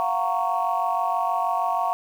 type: chord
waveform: sine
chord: Gb major seventh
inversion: third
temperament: just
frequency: 693.7 / 740 / 925 / 1110 Hz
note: F5 / Gb5 / Bb5 / Db6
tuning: -12 / 0 / -14 / +2 cents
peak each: -26 dBFS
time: 0-1.93 s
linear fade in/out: 0 ms
effects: tanh soft clip ceiling -12 dBFS + 8-bit